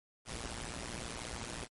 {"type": "noise with amplitude modulation", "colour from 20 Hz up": "pink", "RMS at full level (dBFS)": -38, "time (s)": [0.25, 1.68], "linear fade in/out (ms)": 50, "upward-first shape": "sine", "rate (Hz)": 117, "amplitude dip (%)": 100, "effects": ["MP3 48 kbps"]}